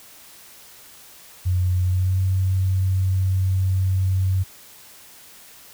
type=tone with pitch glide; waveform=sine; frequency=90.8 to 94.22 Hz; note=F#2 to F#2; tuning=-32 to +32 cents; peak=-17 dBFS; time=1.45-4.44 s; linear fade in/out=20 ms; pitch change=+64 cents; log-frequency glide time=1.82-2.21 s; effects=white hiss -46 dBFS RMS until 5.73 s